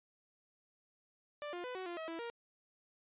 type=tone with pitch steps; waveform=sawtooth; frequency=589 / 352.2 / 500 / 373.2 / 346.8 / 641 / 330.1 / 469.4 Hz; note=D5 / F4 / B4 / F#4 / F4 / E5 / E4 / A#4; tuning=+5 / +15 / +21 / +15 / -12 / -49 / +2 / +12 cents; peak=-37 dBFS; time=1.42-2.3 s; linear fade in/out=0 ms; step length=110 ms; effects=resampled to 8000 Hz